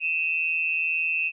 sine tone pair together, 2536 / 2698 Hz, D#7 / E7, +32 / +40 cents, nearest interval minor second, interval 108 cents, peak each -25 / -26 dBFS, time 0-1.32 s, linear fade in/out 50 ms, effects none

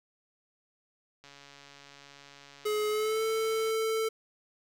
click train, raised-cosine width 0.2 ms, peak -34 dBFS, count 349, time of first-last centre 1.24-3.708 s, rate 141 Hz
square tone with pitch glide, 423.5 to 443.3 Hz, G#4 to A4, +34 to +13 cents, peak -28 dBFS, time 2.65-4.09 s, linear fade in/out 10 ms, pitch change +79 cents, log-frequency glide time 2.89-3.23 s
effects none

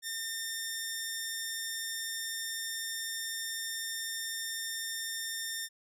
10% pulse tone, 1812 Hz, A#6, 50 cents flat, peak -26 dBFS, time 0.02-5.69 s, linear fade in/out 50 ms, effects none

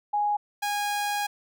sine / sawtooth tone pair in turn, 829 / 821.8 Hz, G#5 / G#5, -3 / -18 cents, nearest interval unison, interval 15 cents, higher first, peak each -22 dBFS, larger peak neither, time 0.13-0.37 / 0.62-1.27 s, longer second, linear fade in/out 10 ms, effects none

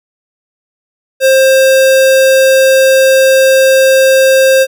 square tone, 530 Hz, C5, 22 cents sharp, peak -5 dBFS, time 1.2-4.67 s, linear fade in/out 50 ms, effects none

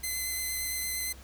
5% pulse tone with vibrato, 2048 Hz, C7, 38 cents flat, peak -21 dBFS, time 0.03-1.13 s, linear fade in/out 10 ms, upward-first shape triangle, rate 8.7 Hz, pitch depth 13 cents each way, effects added 64 Hz sine -47 dBFS peak until 1.23 s + pink hiss -53 dBFS RMS until 1.23 s

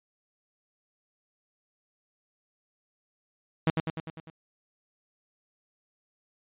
sawtooth tone with echo, 160.9 Hz, E3, 42 cents flat, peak -17 dBFS, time 3.67-3.7 s, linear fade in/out 0 ms, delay 100 ms, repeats 6, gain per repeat -4 dB, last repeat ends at 4.3 s, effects resampled to 8000 Hz

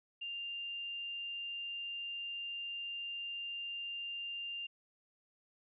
sine tone, 2794 Hz, F7, in tune, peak -39 dBFS, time 0.21-4.67 s, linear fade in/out 10 ms, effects none

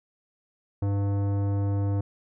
sine tone with tanh clipping, 100 Hz, G2, 35 cents sharp, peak -25 dBFS, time 0.82-2.01 s, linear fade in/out 5 ms, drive 16 dB, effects none

